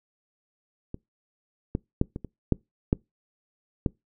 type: clicks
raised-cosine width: 3 ms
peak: -21 / -13 / -8 / -20 / -23 / -7 / -7 / -10 dBFS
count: 8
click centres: 0.944 / 1.751 / 2.014 / 2.161 / 2.247 / 2.523 / 2.929 / 3.862 s
effects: noise-tail reverb RT60 0.2 s tail -25 dB re dry